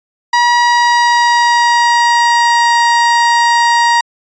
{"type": "tone with pitch glide", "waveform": "30% pulse", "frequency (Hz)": [960, 942.4], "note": ["B5", "A#5"], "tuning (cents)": [-49, 19], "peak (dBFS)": -5, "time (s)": [0.33, 4.01], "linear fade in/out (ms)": 5, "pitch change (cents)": -32, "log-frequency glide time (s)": [0.55, 2.72], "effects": ["resampled to 16000 Hz"]}